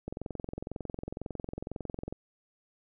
click train, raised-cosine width 2 ms, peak -23 dBFS, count 46, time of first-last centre 0.08-2.125 s, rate 22 Hz, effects none

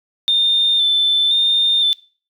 sine tone with vibrato, 3578 Hz, A7, 28 cents sharp, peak -11 dBFS, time 0.28-1.93 s, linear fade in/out 0 ms, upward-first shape square, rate 0.97 Hz, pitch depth 23 cents each way, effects noise-tail reverb RT60 0.4 s tail -22 dB re dry + tanh soft clip ceiling -7 dBFS

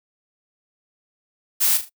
blue noise with echo, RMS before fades -18 dBFS, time 1.6-1.78 s, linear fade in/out 20 ms, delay 39 ms, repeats 3, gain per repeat -9 dB, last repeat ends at 1.897 s, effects noise-tail reverb RT60 0.1 s tail -25 dB re dry

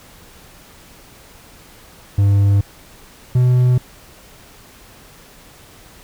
triangle tone pair in turn, 100 / 125.17 Hz, G2 / B2, +35 / +24 cents, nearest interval major third, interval 389 cents, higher second, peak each -8 dBFS, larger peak neither, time 2.18-2.61 / 3.35-3.78 s, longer neither, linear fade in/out 5 ms, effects pink hiss -44 dBFS RMS until 6.03 s

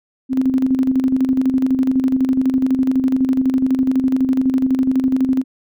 sine tone with tremolo, 261.6 Hz, C4, in tune, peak -11 dBFS, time 0.29-5.44 s, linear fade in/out 50 ms, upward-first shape square, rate 12 Hz, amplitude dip 55%, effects none

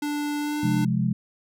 square tone with pitch glide, 293.7 to 297.8 Hz, D4 to D4, 0 to +24 cents, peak -26 dBFS, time 0.02-0.85 s, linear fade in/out 5 ms, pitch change +24 cents, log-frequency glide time 0.39-0.58 s
sine chord, F minor, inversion second, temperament just, 130.96 / 174.61 / 209.5 Hz, C3 / F3 / Ab3, +2 / 0 / +15 cents, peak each -25 dBFS, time 0.63-1.13 s, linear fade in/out 5 ms
effects none

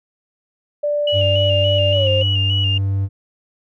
sine tone with pitch glide, 587.3 to 529.3 Hz, D5 to C5, 0 to +20 cents, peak -16 dBFS, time 0.83-2.23 s, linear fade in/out 10 ms, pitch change -180 cents, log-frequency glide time 1.94-2.08 s
sine tone with vibrato, 2868 Hz, F7, 45 cents sharp, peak -18 dBFS, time 1.07-2.78 s, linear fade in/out 5 ms, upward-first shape square, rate 3.5 Hz, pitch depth 37 cents each way
triangle tone, 97.9 Hz, G2, 2 cents flat, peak -14 dBFS, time 1.12-3.09 s, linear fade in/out 50 ms
effects tanh soft clip ceiling -2 dBFS

